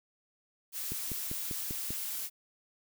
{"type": "noise", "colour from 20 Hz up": "blue", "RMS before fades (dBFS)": -37, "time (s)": [0.72, 2.3], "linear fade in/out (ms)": 50}
{"type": "click train", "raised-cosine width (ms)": 3, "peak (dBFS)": -26, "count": 6, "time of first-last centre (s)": [0.92, 1.906], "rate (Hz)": 5.07}
{"effects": []}